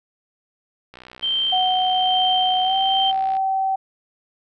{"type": "click train", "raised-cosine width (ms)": 0.3, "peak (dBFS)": -24, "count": 153, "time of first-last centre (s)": [0.94, 3.368], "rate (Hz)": 62.6}
{"type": "tone with tremolo", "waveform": "sine", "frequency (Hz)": 3136, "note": "G7", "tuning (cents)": 0, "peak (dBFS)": -18, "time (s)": [1.22, 3.12], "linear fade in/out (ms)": 20, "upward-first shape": "sine", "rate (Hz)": 1.2, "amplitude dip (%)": 35}
{"type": "tone with pitch glide", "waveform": "sine", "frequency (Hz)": [740, 769.2], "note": ["F#5", "G5"], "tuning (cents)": [0, -33], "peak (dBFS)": -18, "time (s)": [1.52, 3.76], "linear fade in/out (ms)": 10, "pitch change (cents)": 67, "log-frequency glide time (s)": [2.63, 2.75]}
{"effects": []}